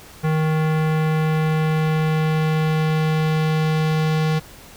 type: tone with low-pass filter sweep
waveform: square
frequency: 156.7 Hz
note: D#3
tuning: 13 cents sharp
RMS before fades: -19 dBFS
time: 0.23-4.4 s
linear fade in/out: 20 ms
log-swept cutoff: 2000 to 4400 Hz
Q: 0.99
effects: pink hiss -43 dBFS RMS until 4.76 s